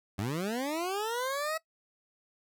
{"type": "linear sweep", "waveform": "20% pulse", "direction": "up", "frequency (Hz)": [89.7, 649], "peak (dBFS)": -26, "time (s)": [0.18, 1.58], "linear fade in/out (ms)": 10, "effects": ["noise-tail reverb RT60 0.1 s tail -20 dB re dry"]}